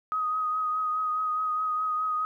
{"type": "tone with vibrato", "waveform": "sine", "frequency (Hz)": 1254, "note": "D#6", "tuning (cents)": 13, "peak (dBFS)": -25, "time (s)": [0.12, 2.25], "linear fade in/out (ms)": 0, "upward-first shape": "triangle", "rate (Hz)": 4.8, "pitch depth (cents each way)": 26, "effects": ["11-bit"]}